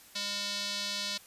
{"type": "tone with band-pass filter", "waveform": "square", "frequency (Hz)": 202.4, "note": "G#3", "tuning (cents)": -44, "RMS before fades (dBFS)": -35, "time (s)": [0.15, 1.18], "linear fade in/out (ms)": 10, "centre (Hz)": 4400, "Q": 2.6, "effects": ["white hiss -55 dBFS RMS until 1.26 s", "resampled to 32000 Hz"]}